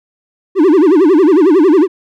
triangle tone with vibrato, 340 Hz, F4, 46 cents flat, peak -3 dBFS, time 0.55-1.88 s, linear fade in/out 50 ms, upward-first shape sine, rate 11 Hz, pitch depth 270 cents each way, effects none

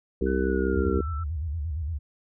harmonic tone, 65.41 Hz, C2, in tune, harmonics 1 / 3 / 4 / 5 / 6 / 7, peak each -28 / -30 / -32 / -30 / -27 / -31 dBFS, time 0.21-1.01 s, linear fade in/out 5 ms
sine tone with pitch glide, 1500 to 1328.7 Hz, F#6 to E6, +23 to +13 cents, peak -36 dBFS, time 0.26-1.24 s, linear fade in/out 10 ms, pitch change -210 cents, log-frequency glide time 0.39-1.06 s
sine tone with vibrato, 77.7 Hz, D#2, 2 cents flat, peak -27 dBFS, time 0.73-1.99 s, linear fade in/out 20 ms, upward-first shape square, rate 8.7 Hz, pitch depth 140 cents each way
effects none

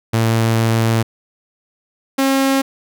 sawtooth tone pair in turn, 113.4 / 270.2 Hz, A#2 / C#4, -47 / -44 cents, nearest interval octave + minor third, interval 1503 cents, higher second, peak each -9 dBFS, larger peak neither, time 0.13-1.03 / 2.18-2.62 s, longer first, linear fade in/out 10 ms, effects none

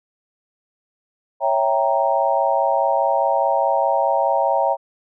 sine chord, C# diminished seventh, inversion none, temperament equal, 554.4 / 659.3 / 784 / 932.3 Hz, C#5 / E5 / G5 / Bb5, 0 / 0 / 0 / 0 cents, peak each -21 dBFS, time 1.4-4.77 s, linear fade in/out 50 ms, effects none

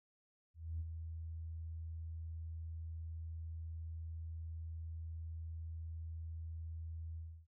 sine tone with ADSR envelope, 81.4 Hz, E2, 21 cents flat, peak -36 dBFS, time 0.54-7.47 s, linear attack 260 ms, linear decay 36 ms, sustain -6 dB, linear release 300 ms, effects tanh soft clip ceiling -32 dBFS

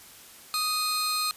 sawtooth tone pair together, 1244.5 / 4189 Hz, D#6 / C8, 0 / +1 cents, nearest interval octave + major sixth, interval 2101 cents, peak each -25 dBFS, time 0.54-1.31 s, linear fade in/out 0 ms, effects white hiss -49 dBFS RMS until 1.36 s + resampled to 32000 Hz

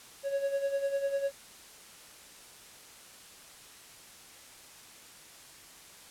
triangle tone with tremolo, 554.4 Hz, C#5, in tune, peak -24 dBFS, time 0.23-1.32 s, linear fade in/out 50 ms, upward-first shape sine, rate 10 Hz, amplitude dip 65%, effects white hiss -52 dBFS RMS until 6.1 s + low-pass 11000 Hz 12 dB/octave

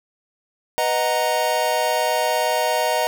square chord, B major seventh, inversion none, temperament equal, 493.9 / 622.3 / 740 / 932.3 Hz, B4 / D#5 / F#5 / A#5, 0 / 0 / 0 / 0 cents, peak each -27 / -23 / -26 / -24 dBFS, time 0.78-3.07 s, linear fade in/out 0 ms, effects none

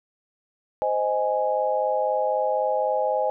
sine chord, Ab major, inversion first, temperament just, 519.1 / 623 / 830.6 Hz, C5 / Eb5 / Ab5, -14 / +2 / 0 cents, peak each -25 dBFS, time 0.82-3.3 s, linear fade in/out 0 ms, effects none

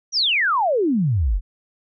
sine exponential sweep, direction down, 6040 to 38.31 Hz, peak -16 dBFS, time 0.12-1.41 s, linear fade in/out 50 ms, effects none

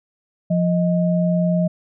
sine tone pair together, 174.61 / 624.4 Hz, F3 / D#5, 0 / +6 cents, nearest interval octave + minor seventh, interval 2206 cents, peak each -16 / -22 dBFS, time 0.5-1.68 s, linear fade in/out 10 ms, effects none

